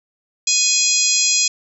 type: harmonic tone with a mistuned harmonic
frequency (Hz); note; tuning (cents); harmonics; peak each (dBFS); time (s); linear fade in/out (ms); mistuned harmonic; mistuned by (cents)
830.6; G#5; 0; 3 / 4 / 5 / 6 / 7 / 8 / 9; -23 / -25 / -23 / -21 / -24 / -19 / -20; 0.47-1.48; 5; 9; -26
effects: none